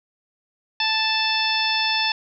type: harmonic tone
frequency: 880 Hz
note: A5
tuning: in tune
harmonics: 1 / 2 / 3 / 4 / 5 / 6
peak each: -26 / -28 / -25 / -25 / -29 / -26 dBFS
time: 0.8-2.12 s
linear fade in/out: 2 ms
effects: none